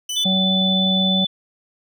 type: tone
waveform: 25% pulse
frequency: 2997 Hz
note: F#7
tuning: 22 cents sharp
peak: -20 dBFS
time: 0.09-0.24 s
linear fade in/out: 5 ms
type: tone with vibrato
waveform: sine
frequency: 3500 Hz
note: A7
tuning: 10 cents flat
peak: -18 dBFS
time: 0.16-1.27 s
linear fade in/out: 10 ms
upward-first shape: triangle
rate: 17 Hz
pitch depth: 10 cents each way
type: harmonic tone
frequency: 188.9 Hz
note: F#3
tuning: 36 cents sharp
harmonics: 1 / 3 / 4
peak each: -18 / -28 / -30 dBFS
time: 0.25-1.25 s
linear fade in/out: 10 ms
effects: none